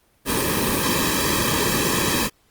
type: noise with comb filter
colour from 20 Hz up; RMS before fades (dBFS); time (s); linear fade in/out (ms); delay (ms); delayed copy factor
pink; -21; 0.25-2.3; 50; 1.4; -1
effects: pink hiss -61 dBFS RMS until 2.5 s + Opus 32 kbps